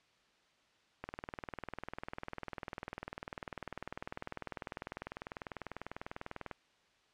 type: click train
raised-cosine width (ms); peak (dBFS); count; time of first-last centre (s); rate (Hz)
0.5; -25; 111; 1.04-6.513; 20.1
effects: white hiss -70 dBFS RMS until 7.13 s + low-pass 4000 Hz 12 dB/octave